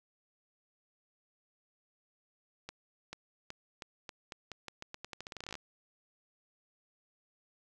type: accelerating click train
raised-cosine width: 0.2 ms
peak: -25 dBFS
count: 24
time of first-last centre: 2.69-5.554 s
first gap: 440 ms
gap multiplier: 0.85
effects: none

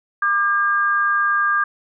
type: tone pair together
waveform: sine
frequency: 1193.7 / 1615 Hz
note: D6 / G#6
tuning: +28 / -49 cents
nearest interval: perfect fourth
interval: 523 cents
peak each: -18 dBFS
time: 0.22-1.64 s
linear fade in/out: 5 ms
effects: none

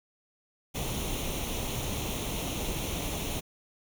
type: noise with comb filter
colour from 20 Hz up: pink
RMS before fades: -33 dBFS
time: 0.74-3.41 s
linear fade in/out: 20 ms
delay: 0.31 ms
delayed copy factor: +0.65
effects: none

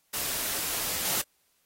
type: noise with level steps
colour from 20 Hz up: white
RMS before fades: -31 / -28 dBFS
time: 0.13-1.22 s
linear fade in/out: 10 ms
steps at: 1.05 s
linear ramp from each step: 5 ms
effects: white hiss -70 dBFS RMS until 1.65 s + AAC 48 kbps

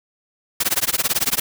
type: noise with tremolo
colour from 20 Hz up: white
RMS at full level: -17 dBFS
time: 0.6-1.4 s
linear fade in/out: 5 ms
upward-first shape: sine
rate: 18 Hz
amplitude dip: 100%
effects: none

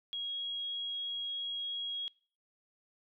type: tone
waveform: sine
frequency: 3299 Hz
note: G#7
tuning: 12 cents flat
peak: -35 dBFS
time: 0.13-2.08 s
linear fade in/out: 0 ms
effects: noise-tail reverb RT60 0.5 s tail -25 dB re dry

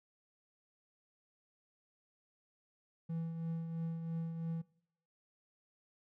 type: tone with tremolo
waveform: triangle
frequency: 164.81 Hz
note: E3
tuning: in tune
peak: -33 dBFS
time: 3.09-4.62 s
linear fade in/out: 10 ms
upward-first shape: triangle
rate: 3 Hz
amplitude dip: 50%
effects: noise-tail reverb RT60 0.6 s tail -21 dB re dry

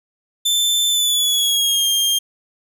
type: tone with pitch glide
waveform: sawtooth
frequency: 3539 to 3208 Hz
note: A7 to G7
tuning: +9 to +39 cents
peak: -12 dBFS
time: 0.45-2.19 s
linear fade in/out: 10 ms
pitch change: -170 cents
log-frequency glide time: 0.89-1.87 s
effects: none

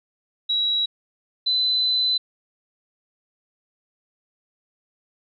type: tone pair in turn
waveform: sine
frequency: 3879 / 4021 Hz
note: B7 / B7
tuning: -32 / +30 cents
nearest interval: minor second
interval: 62 cents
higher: second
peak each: -19 / -18 dBFS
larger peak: second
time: 0.49-0.86 / 1.46-2.18 s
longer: second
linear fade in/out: 10 ms
effects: none

